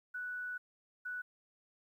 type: tone bursts at uneven times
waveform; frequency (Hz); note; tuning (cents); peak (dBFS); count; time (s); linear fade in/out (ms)
sine; 1480; F#6; 0; -38; 2; 0.14-0.58 / 1.05-1.22; 10
effects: 12-bit